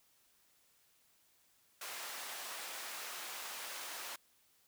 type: high-pass noise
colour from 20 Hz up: pink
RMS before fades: -45 dBFS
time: 1.81-4.16 s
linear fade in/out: 5 ms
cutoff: 830 Hz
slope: 12 dB/octave
effects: white hiss -71 dBFS RMS until 4.67 s